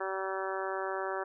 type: harmonic tone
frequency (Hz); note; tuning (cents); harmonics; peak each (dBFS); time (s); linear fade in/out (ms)
191.4; G3; -41; 2 / 3 / 4 / 5 / 6 / 7 / 8 / 9; -37 / -39 / -40 / -41 / -42 / -42 / -43 / -44; 0-1.24; 10
effects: none